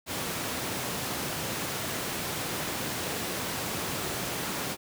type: high-pass noise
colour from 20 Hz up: pink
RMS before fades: -33 dBFS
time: 0.06-4.77 s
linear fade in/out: 50 ms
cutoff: 120 Hz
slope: 12 dB/octave
effects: none